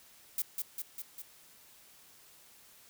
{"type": "noise with echo", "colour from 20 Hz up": "violet", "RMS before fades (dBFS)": -32, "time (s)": [0.38, 0.42], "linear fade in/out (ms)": 2, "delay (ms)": 200, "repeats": 4, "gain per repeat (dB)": -3, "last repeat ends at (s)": 1.22, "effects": ["white hiss -59 dBFS RMS until 2.89 s"]}